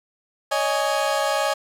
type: chord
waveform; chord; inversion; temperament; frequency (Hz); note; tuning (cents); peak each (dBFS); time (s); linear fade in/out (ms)
30% pulse; C# suspended second; none; equal with one note detuned; 560.8 / 622.3 / 830.6; C#5 / D#5 / G#5; +20 / 0 / 0; -22; 0.51-1.54; 10
effects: low-pass 11000 Hz 12 dB/octave + 8-bit